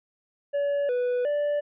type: tone with pitch steps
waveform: triangle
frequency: 570 / 493.1 / 585 Hz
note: C#5 / B4 / D5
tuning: +48 / -3 / -7 cents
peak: -21 dBFS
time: 0.53-1.61 s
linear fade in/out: 20 ms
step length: 360 ms
effects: resampled to 8000 Hz